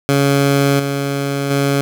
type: tone with level steps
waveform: 15% pulse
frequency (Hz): 139.9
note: C#3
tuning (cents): +16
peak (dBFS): -5 / -11 / -7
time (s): 0.09-1.81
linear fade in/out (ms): 0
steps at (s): 0.79 / 1.5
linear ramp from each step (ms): 10
effects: none